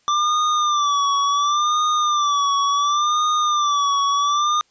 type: tone with vibrato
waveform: square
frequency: 1174.7 Hz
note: D6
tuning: in tune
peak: -17 dBFS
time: 0.08-4.61 s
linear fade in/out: 0 ms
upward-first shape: sine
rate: 0.7 Hz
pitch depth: 77 cents each way
effects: white hiss -61 dBFS RMS until 4.7 s + resampled to 16000 Hz